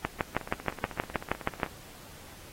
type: two click trains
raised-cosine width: 0.5 ms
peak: -24 / -11 dBFS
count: 22 / 11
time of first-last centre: 0.35-1.663 / 0.05-1.632 s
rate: 16 / 6.32 Hz
effects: pink hiss -50 dBFS RMS until 2.52 s + AAC 48 kbps